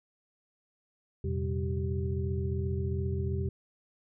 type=tone cluster; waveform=sine; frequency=85 / 113 / 127.8 / 193.6 / 388.4 Hz; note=F2 / A2 / C3 / G3 / G4; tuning=-46 / +47 / -40 / -21 / -16 cents; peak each=-31 / -40 / -35 / -39 / -37 dBFS; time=1.24-3.49 s; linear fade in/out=5 ms; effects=none